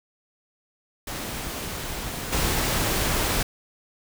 pink noise with level steps, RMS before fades -32 / -24 dBFS, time 1.07-3.43 s, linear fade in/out 5 ms, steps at 2.32 s, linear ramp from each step 10 ms, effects none

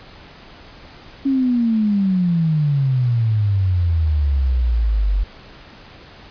sine exponential sweep, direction down, 277.2 to 46.25 Hz, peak -14 dBFS, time 1.25-5.24 s, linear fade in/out 10 ms, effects pink hiss -42 dBFS RMS until 6.3 s + resampled to 11025 Hz

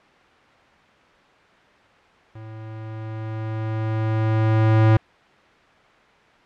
square tone with level ramp, 110 Hz, A2, in tune, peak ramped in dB -37 to -12 dBFS, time 2.35-4.97 s, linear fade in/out 5 ms, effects white hiss -52 dBFS RMS until 6.45 s + low-pass 2000 Hz 12 dB/octave

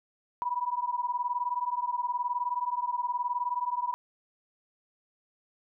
sine beating tone pair, 968 / 987 Hz, B5 / B5, -35 / -1 cents, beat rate 19 Hz, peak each -31 dBFS, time 0.42-3.94 s, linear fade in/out 0 ms, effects none

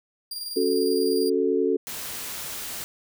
sawtooth tone with tremolo, 4780 Hz, D8, 30 cents sharp, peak -27 dBFS, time 0.31-1.3 s, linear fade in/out 5 ms, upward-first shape square, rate 20 Hz, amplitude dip 40%
sine chord, F# minor, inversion second, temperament equal, 277.2 / 370 / 440 Hz, C#4 / F#4 / A4, 0 / 0 / 0 cents, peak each -26 / -24 / -23 dBFS, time 0.56-1.77 s, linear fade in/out 10 ms
white noise, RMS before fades -34 dBFS, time 1.87-2.84 s, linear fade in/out 0 ms
effects none

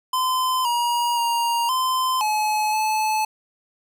square tone with pitch steps, 1026 / 953 / 939 / 1031 / 854 / 865 Hz, C6 / A#5 / A#5 / C6 / G#5 / A5, -34 / +38 / +12 / -26 / +48 / -30 cents, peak -20 dBFS, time 0.13-3.25 s, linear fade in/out 5 ms, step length 520 ms, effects none

